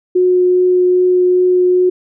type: tone with vibrato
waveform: sine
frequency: 363.1 Hz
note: F#4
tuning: 33 cents flat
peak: -8 dBFS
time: 0.15-1.9 s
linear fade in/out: 10 ms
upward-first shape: triangle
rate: 2.5 Hz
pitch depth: 8 cents each way
effects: none